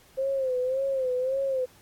sine tone with vibrato, 523.3 Hz, C5, in tune, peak -24 dBFS, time 0.17-1.66 s, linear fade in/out 20 ms, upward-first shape sine, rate 1.8 Hz, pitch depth 77 cents each way, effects pink hiss -57 dBFS RMS until 1.81 s + AAC 64 kbps

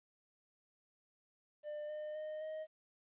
triangle tone with pitch steps, 598 / 607 / 616.2 / 625.6 Hz, D5 / D#5 / D#5 / D#5, +31 / -43 / -17 / +9 cents, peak -39 dBFS, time 1.63-2.67 s, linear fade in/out 50 ms, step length 260 ms, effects resampled to 8000 Hz + 13-bit

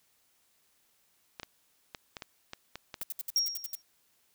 clicks, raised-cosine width 0.2 ms, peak -22 dBFS, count 9, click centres 1.398 / 1.432 / 1.948 / 2.168 / 2.222 / 2.534 / 2.756 / 2.942 / 3.015 s
violet noise bursts, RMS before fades -36 dBFS, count 9, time 3.01-3.753 s, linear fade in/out 2 ms, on 23 ms, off 67 ms
sine tone with exponential decay, 5590 Hz, F8, 1 cent sharp, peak -22 dBFS, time 3.36-3.82 s, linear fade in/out 1 ms, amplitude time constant 100 ms
effects white hiss -70 dBFS RMS until 4.34 s

